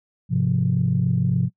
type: chord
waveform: sine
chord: F minor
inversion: first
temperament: equal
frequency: 103.83 / 130.81 / 174.61 Hz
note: Ab2 / C3 / F3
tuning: 0 / 0 / 0 cents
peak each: -24 / -20 / -21 dBFS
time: 0.29-1.5 s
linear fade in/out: 50 ms
effects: noise-tail reverb RT60 0.1 s tail -24 dB re dry + tanh soft clip ceiling -9 dBFS